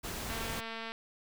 pink noise, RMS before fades -39 dBFS, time 0.03-0.61 s, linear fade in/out 20 ms
click train, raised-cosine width 0.3 ms, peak -25 dBFS, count 141, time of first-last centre 0.3-0.919 s, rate 226 Hz
effects none

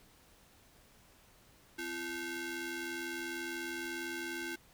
sawtooth ring-modulated tone, 602 Hz, D5, 43 cents sharp, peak -31 dBFS, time 1.78-4.56 s, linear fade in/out 10 ms, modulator 943 Hz, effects pink hiss -63 dBFS RMS until 4.73 s

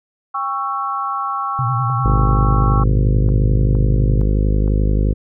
sine chord, C# diminished, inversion second, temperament just, 798.3 / 1108.7 / 1330.5 Hz, G5 / C#6 / E6, +31 / 0 / +16 cents, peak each -26 / -21 / -24 dBFS, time 0.34-2.84 s, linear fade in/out 10 ms
sine tone with vibrato, 123.47 Hz, B2, in tune, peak -17 dBFS, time 1.59-4.21 s, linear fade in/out 0 ms, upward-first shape sine, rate 10 Hz, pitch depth 120 cents each way
click train, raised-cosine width 1 ms, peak -22 dBFS, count 7, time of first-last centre 1.9-4.678 s, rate 2.16 Hz
harmonic tone, 51.5 Hz, G#1, 14 cents flat, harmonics 1 / 2 / 3 / 4 / 5 / 6 / 7 / 8 / 9 / 10, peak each -14 / -20 / -24 / -26 / -28 / -30 / -31 / -32 / -33 / -34 dBFS, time 2.04-5.14 s, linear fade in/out 20 ms
effects none

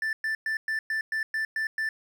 triangle tone bursts, 1767 Hz, A6, 7 cents sharp, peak -24 dBFS, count 9, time 0.02-1.89 s, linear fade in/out 2 ms, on 110 ms, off 110 ms, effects 11-bit

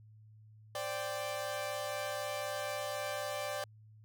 sawtooth chord, C suspended second, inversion none, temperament equal, 523.3 / 587.3 / 784 Hz, C5 / D5 / G5, 0 / 0 / 0 cents, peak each -40 / -34 / -39 dBFS, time 0.75-3.64 s, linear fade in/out 2 ms, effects added 108 Hz sine -55 dBFS peak until 4.04 s

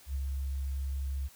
sine tone with ADSR envelope, 68 Hz, C#2, 33 cents flat, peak -29 dBFS, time 0.06-1.29 s, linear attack 91 ms, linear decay 23 ms, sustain -2 dB, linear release 31 ms, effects white hiss -57 dBFS RMS until 1.35 s

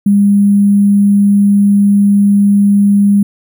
sine tone with sample-and-hold, 201.7 Hz, G3, 50 cents sharp, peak -5 dBFS, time 0.06-3.23 s, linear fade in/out 5 ms, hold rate 11025 Hz, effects none

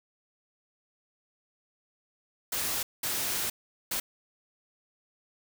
white noise bursts at uneven times, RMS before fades -31 dBFS, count 3, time 2.52-2.83 / 3.03-3.5 / 3.91-4 s, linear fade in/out 5 ms, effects none

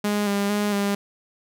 sawtooth tone with vibrato, 204 Hz, G#3, 31 cents flat, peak -17 dBFS, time 0.04-0.95 s, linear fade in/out 5 ms, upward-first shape square, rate 2.2 Hz, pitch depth 24 cents each way, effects none

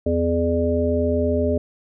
harmonic tone with a mistuned harmonic, 83.9 Hz, E2, 31 cents sharp, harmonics 1 / 3 / 5 / 7, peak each -23 / -23 / -23 / -23 dBFS, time 0.06-1.58 s, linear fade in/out 5 ms, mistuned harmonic 7, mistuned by +25 cents, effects none

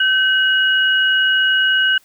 sine tone pair together, 1537.8 / 2903 Hz, G6 / F#7, -34 / -34 cents, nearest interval major seventh, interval 1100 cents, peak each -14 / -16 dBFS, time 0-1.98 s, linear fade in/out 5 ms, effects white hiss -54 dBFS RMS until 2.04 s

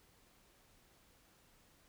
silence, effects pink hiss -68 dBFS RMS until 1.88 s

